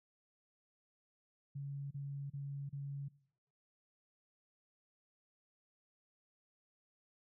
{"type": "tone bursts", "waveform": "sine", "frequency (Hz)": 140.3, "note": "C#3", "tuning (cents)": 21, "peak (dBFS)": -40, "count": 4, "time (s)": [1.55, 3.086], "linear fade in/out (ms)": 10, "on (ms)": 360, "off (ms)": 32, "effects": ["noise-tail reverb RT60 0.7 s tail -21 dB re dry"]}